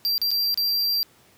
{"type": "tone with dropouts", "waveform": "square", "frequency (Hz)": 4723, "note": "D8", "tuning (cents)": 9, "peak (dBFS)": -21, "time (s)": [0.05, 1.03], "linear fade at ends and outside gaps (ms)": 0, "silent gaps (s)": [[0.18, 0.216], [0.307, 0.314], [0.543, 0.575]], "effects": ["pink hiss -56 dBFS RMS until 1.37 s", "high-pass 80 Hz 12 dB/octave"]}